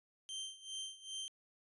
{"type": "tone with tremolo", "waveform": "sawtooth", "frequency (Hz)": 3136, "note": "G7", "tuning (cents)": 0, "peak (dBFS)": -37, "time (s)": [0.29, 1.28], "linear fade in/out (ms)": 0, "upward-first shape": "sine", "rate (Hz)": 2.5, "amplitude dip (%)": 85, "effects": ["resampled to 24000 Hz"]}